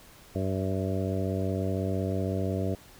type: harmonic tone with a mistuned harmonic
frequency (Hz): 95.9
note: G2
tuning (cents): -37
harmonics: 1 / 2 / 3 / 4 / 5 / 6 / 7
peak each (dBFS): -30 / -33 / -35 / -36 / -37 / -38 / -38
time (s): 0.35-2.75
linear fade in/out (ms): 5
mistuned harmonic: 7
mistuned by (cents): -26
effects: pink hiss -53 dBFS RMS until 2.99 s